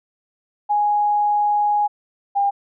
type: tone pair in turn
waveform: sine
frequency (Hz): 830 / 802.7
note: G#5 / G5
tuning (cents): -1 / +41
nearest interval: minor second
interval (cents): 58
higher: first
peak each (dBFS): -15 / -15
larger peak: neither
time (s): 0.69-1.88 / 2.35-2.51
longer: first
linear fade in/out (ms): 20
effects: none